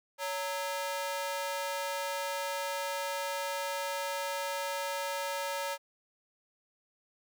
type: ring-modulated tone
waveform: sawtooth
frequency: 740 Hz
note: F#5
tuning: in tune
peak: -26 dBFS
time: 0.18-5.78 s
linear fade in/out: 50 ms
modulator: 180 Hz
effects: none